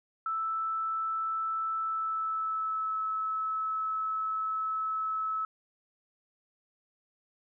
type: tone with pitch glide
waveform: sine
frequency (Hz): 1318.5 to 1299.6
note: E6 to E6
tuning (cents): 0 to -25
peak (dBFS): -29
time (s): 0.26-5.45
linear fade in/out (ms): 2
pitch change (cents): -25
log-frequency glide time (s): 1.79-3
effects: none